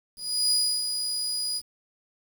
30% pulse tone with ADSR envelope, 4919 Hz, D#8, 21 cents flat, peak -17 dBFS, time 0.16-1.62 s, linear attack 350 ms, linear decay 310 ms, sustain -7 dB, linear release 52 ms, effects 8-bit

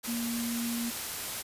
sine tone in noise, 234.6 Hz, A#3, 11 cents sharp, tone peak -31 dBFS, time 0.07-0.91 s, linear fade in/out 20 ms, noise white, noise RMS -36 dBFS, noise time 0.03-1.43 s, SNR +2 dB, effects resampled to 32000 Hz

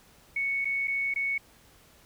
sine tone with dropouts, 2217 Hz, C#7, in tune, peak -26 dBFS, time 0.36-1.38 s, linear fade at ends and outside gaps 5 ms, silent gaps 0.647-0.653 / 0.874-0.879 / 1.14-1.159 s, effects pink hiss -58 dBFS RMS until 2.05 s

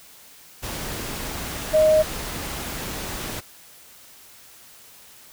sine tone in noise, 622.3 Hz, D#5, in tune, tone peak -13 dBFS, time 1.73-2.03 s, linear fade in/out 20 ms, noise pink, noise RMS -31 dBFS, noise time 0.62-3.41 s, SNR +15 dB, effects white hiss -48 dBFS RMS until 5.32 s

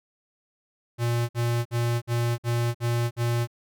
square tone bursts, 118.6 Hz, A#2, 30 cents sharp, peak -23 dBFS, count 7, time 0.98-3.474 s, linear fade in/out 50 ms, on 310 ms, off 54 ms, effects none

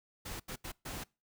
pink noise bursts at uneven times, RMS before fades -42 dBFS, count 4, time 0.25-0.4 / 0.48-0.56 / 0.64-0.72 / 0.85-1.04 s, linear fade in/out 10 ms, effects noise-tail reverb RT60 0.3 s tail -25 dB re dry

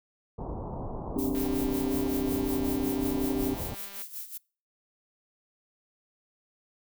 pink low-pass noise, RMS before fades -36 dBFS, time 0.38-3.75 s, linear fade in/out 10 ms, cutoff 1000 Hz, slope 48 dB/octave
sine chord, C suspended second, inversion none, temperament equal, 261.6 / 293.7 / 392 Hz, C4 / D4 / G4, 0 / 0 / 0 cents, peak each -30 / -31 / -33 dBFS, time 1.16-3.54 s, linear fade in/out 2 ms
violet noise with tremolo, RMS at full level -37 dBFS, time 1.18-4.38 s, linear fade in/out 10 ms, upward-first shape sine, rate 5.4 Hz, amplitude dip 75%
click train, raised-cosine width 0.2 ms, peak -30 dBFS, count 532, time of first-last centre 1.35-4.018 s, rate 199 Hz
effects noise-tail reverb RT60 0.4 s tail -26 dB re dry

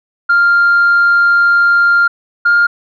sine tone pair in turn, 1396.9 / 1408.2 Hz, F6 / F6, 0 / +14 cents, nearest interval unison, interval 14 cents, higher second, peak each -5 dBFS, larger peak neither, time 0.29-2.08 / 2.45-2.67 s, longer first, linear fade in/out 10 ms, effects tanh soft clip ceiling -4 dBFS

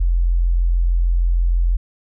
sine tone, 43.2 Hz, F1, 18 cents flat, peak -13 dBFS, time 0-1.77 s, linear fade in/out 10 ms, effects none

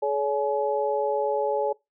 sine tone cluster, 425.5 / 566 / 848 Hz, G#4 / C#5 / G#5, +42 / +36 / +36 cents, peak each -26 / -26 / -28 dBFS, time 0.02-1.73 s, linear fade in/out 10 ms, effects noise-tail reverb RT60 0.2 s tail -23 dB re dry

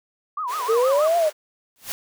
sine tone with vibrato, 1108.7 Hz, C#6, in tune, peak -24 dBFS, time 0.37-1.08 s, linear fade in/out 5 ms, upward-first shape sine, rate 6.4 Hz, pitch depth 240 cents each way
pink high-pass noise, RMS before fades -35 dBFS, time 0.47-1.33 s, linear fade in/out 50 ms, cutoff 410 Hz, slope 48 dB/octave
sine exponential two-way sweep, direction up then down, 435.5 to 698.5 to 594 Hz, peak -16 dBFS, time 0.68-1.3 s, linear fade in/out 20 ms, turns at 1.17 s
white noise with exponential growth, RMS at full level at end -25 dBFS, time 1.76-1.92 s, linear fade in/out 0 ms, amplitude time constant 33 ms
effects none

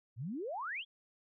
sine exponential sweep, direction up, 102.3 to 3458 Hz, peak -37 dBFS, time 0.16-0.85 s, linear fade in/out 50 ms, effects none

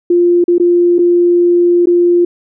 sine tone with dropouts, 349.2 Hz, F4, in tune, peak -6 dBFS, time 0.1-2.25 s, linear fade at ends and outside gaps 5 ms, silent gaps 0.441-0.48 / 0.582-0.598 / 0.984-0.989 / 1.858-1.87 s, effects none

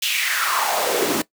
pink noise with high-pass filter sweep, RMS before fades -21 dBFS, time 0.02-1.22 s, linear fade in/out 5 ms, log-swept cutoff 3300 to 250 Hz, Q 3.5, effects noise-tail reverb RT60 0.1 s tail -18 dB re dry

